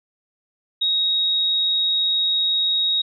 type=tone; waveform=sine; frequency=3777 Hz; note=A#7; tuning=22 cents sharp; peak=-17 dBFS; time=0.81-3.02 s; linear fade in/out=10 ms; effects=none